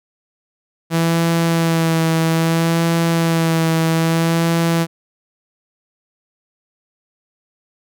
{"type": "tone with vibrato", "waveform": "sawtooth", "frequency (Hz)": 164.81, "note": "E3", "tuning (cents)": 0, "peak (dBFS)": -10, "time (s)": [0.9, 4.87], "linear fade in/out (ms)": 50, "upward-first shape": "sine", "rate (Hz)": 0.61, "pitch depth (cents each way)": 23, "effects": []}